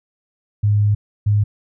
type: tone pair in turn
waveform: sine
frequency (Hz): 103.83 / 103.83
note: G#2 / G#2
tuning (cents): 0 / 0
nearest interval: unison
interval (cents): 0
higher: neither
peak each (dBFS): -12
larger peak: neither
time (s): 0.63-0.95 / 1.26-1.44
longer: first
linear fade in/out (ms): 10
effects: none